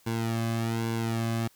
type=tone with flanger; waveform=sawtooth; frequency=114.4 Hz; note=A#2; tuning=32 cents flat; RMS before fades=-29 dBFS; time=0.06-1.48 s; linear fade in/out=10 ms; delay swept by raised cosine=1.6 to 2.15 ms; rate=1.2 Hz; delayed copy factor=-0.95; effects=white hiss -61 dBFS RMS until 1.55 s